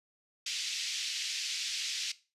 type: band-pass noise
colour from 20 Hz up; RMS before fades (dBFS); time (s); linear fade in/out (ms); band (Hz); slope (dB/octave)
white; -36; 0.46-2.12; 5; 2400 to 5900; 24
effects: noise-tail reverb RT60 0.3 s tail -17 dB re dry + resampled to 32000 Hz